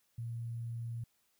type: tone with sample-and-hold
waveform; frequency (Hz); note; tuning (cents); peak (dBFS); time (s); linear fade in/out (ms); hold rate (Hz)
sine; 116.54; A#2; 0; -37; 0.18-1.04; 5; 11025
effects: white hiss -75 dBFS RMS until 1.39 s